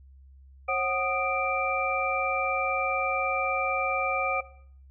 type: tone cluster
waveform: sine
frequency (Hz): 539 / 746 / 1237 / 2354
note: C#5 / F#5 / D#6 / D7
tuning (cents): -49 / +14 / -10 / +3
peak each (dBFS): -30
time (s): 0.68-4.41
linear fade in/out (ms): 10
effects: noise-tail reverb RT60 0.6 s tail -18 dB re dry + added 67 Hz sine -49 dBFS peak until 4.9 s